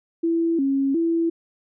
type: tone with vibrato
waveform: sine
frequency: 301.5 Hz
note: D4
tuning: 46 cents sharp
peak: -18 dBFS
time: 0.23-1.3 s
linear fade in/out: 10 ms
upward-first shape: square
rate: 1.4 Hz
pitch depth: 170 cents each way
effects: none